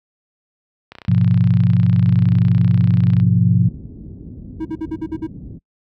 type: click train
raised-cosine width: 0.3 ms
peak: -19 dBFS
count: 71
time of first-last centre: 0.92-3.2 s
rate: 30.7 Hz
type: chord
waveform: sine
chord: F diminished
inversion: first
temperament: just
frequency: 104.77 / 125.72 / 174.61 Hz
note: Ab2 / Cb3 / F3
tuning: +16 / +31 / 0 cents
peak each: -15 dBFS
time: 1.08-3.69 s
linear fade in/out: 5 ms
type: low-pass noise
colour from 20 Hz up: pink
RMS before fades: -32 dBFS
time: 2.06-5.59 s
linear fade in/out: 20 ms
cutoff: 290 Hz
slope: 24 dB/octave
type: tone bursts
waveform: triangle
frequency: 319.1 Hz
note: D#4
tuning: 44 cents sharp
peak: -18 dBFS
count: 7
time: 4.6-5.271 s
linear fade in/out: 10 ms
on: 53 ms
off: 50 ms
effects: noise-tail reverb RT60 0.1 s tail -25 dB re dry + high-pass 60 Hz 12 dB/octave